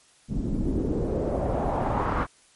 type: noise with low-pass filter sweep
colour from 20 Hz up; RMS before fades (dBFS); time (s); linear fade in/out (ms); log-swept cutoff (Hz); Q
pink; -26; 0.28-2.27; 50; 210 to 1300; 2.3
effects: white hiss -58 dBFS RMS until 2.55 s + MP3 48 kbps